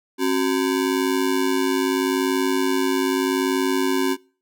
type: ring-modulated tone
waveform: square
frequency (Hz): 321.5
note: E4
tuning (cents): -43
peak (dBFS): -16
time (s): 0.18-4.17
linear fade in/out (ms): 50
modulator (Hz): 50.4
effects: noise-tail reverb RT60 0.4 s tail -24 dB re dry